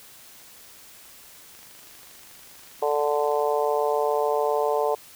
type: click train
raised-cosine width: 0.2 ms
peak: -33 dBFS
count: 47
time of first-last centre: 1.55-3.397 s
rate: 24.9 Hz
type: harmonic tone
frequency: 147.1 Hz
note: D3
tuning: 3 cents sharp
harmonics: 3 / 4 / 5 / 6 / 7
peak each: -24 / -26 / -28 / -29 / -32 dBFS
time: 2.82-4.95 s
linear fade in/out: 5 ms
effects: white hiss -48 dBFS RMS until 5.15 s